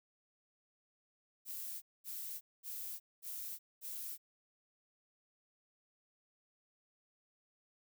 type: noise bursts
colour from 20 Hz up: violet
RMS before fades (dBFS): -44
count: 5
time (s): 1.45-4.18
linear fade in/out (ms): 50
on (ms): 370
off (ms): 220
effects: none